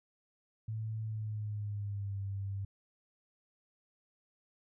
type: tone with pitch glide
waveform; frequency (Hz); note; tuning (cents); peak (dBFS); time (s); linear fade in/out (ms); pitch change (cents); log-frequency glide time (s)
sine; 110 to 98.57; A2 to G2; 0 to +10; -35; 0.68-2.65; 5; -190; 1.03-2.19
effects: none